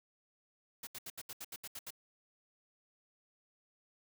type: noise bursts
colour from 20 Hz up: white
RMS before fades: -45 dBFS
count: 10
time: 0.83-1.906 s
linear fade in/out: 5 ms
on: 41 ms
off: 74 ms
effects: none